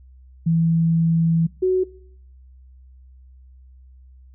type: tone pair in turn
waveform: sine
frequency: 164.81 / 371.4 Hz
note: E3 / F#4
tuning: 0 / +7 cents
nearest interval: octave + major second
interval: 1407 cents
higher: second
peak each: -15 dBFS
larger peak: neither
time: 0.46-1.47 / 1.62-1.84 s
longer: first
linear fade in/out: 10 ms
effects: noise-tail reverb RT60 0.7 s tail -23 dB re dry + added 64 Hz sine -44 dBFS peak until 4.34 s